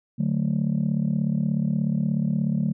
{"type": "chord", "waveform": "sine", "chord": "D major", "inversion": "none", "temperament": "just", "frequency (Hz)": [146.83, 183.54, 220.2], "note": ["D3", "F#3", "A3"], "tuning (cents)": [0, -14, 2], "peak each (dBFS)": -24, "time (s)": [0.18, 2.73], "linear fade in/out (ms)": 20, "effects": ["tanh soft clip ceiling -15 dBFS"]}